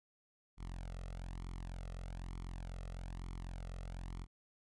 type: tone with flanger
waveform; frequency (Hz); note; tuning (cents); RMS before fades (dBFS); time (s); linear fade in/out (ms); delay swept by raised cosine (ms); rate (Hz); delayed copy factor
sawtooth; 44; F1; +14; -45; 0.57-4.27; 50; 0.91 to 1.56; 1.1; +0.75
effects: resampled to 24000 Hz